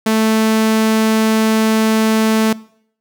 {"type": "tone", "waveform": "sawtooth", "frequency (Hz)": 220, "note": "A3", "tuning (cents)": 0, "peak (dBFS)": -8, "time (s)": [0.06, 2.53], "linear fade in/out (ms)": 5, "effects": ["noise-tail reverb RT60 0.6 s tail -21 dB re dry"]}